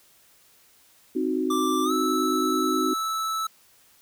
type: chord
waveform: sine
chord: C diminished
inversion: none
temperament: equal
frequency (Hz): 261.6 / 311.1 / 370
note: C4 / Eb4 / Gb4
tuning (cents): 0 / 0 / 0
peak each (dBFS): -27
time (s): 1.15-2.94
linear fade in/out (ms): 10
type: tone with pitch glide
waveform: square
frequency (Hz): 1174.7 to 1311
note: D6 to E6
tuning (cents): 0 to -10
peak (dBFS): -26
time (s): 1.5-3.47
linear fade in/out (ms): 5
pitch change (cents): +190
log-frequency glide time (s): 1.84-1.92
effects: white hiss -58 dBFS RMS until 4.01 s